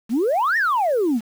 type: exponential two-way sweep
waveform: sine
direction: up then down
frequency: 205.5 to 1900 to 205.5 Hz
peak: -15 dBFS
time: 0.09-1.21 s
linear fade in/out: 50 ms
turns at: 0.57 s
effects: tanh soft clip ceiling -14 dBFS + 7-bit